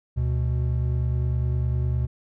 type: tone pair together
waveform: triangle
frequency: 73.14 / 123 Hz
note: D2 / B2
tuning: -7 / -7 cents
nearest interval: major sixth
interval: 900 cents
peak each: -22 dBFS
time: 0.16-2.07 s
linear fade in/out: 20 ms
effects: none